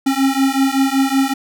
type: beating tone pair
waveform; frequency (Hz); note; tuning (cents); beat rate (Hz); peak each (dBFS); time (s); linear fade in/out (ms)
square; 267.4 / 272.7; C4 / C#4; +38 / -28; 5.3; -17; 0.06-1.34; 10
effects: none